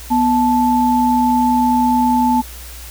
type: tone pair together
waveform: sine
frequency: 246 / 875 Hz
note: B3 / A5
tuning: -7 / -10 cents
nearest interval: octave + minor seventh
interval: 2197 cents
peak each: -14 dBFS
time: 0.1-2.42 s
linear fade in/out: 20 ms
effects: added 60 Hz sine -33 dBFS peak until 2.9 s + white hiss -36 dBFS RMS until 2.9 s